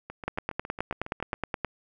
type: two click trains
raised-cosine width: 0.5 ms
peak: -23 / -13 dBFS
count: 10 / 14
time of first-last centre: 0.1-1.34 / 0.28-1.647 s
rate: 7.26 / 9.51 Hz
effects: none